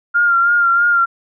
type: tone with vibrato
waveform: sine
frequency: 1396.9 Hz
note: F6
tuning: in tune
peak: -10 dBFS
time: 0.14-1.06 s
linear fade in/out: 20 ms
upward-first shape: sine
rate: 3.1 Hz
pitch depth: 33 cents each way
effects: none